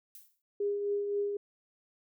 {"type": "noise with exponential decay", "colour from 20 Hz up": "violet", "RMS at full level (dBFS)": -47, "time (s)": [0.15, 0.42], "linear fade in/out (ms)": 1, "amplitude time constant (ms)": 58}
{"type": "tone with tremolo", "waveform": "sine", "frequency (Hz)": 406.9, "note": "G#4", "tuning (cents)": -35, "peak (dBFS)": -27, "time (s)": [0.6, 1.37], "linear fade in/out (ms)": 5, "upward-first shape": "triangle", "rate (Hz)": 3.8, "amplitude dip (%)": 45}
{"effects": []}